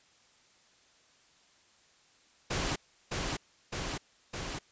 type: noise with echo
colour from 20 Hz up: pink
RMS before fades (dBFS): -32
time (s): 2.5-2.76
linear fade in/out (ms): 10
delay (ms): 610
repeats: 3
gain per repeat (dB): -2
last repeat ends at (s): 4.59
effects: white hiss -64 dBFS RMS until 4.71 s + resampled to 16000 Hz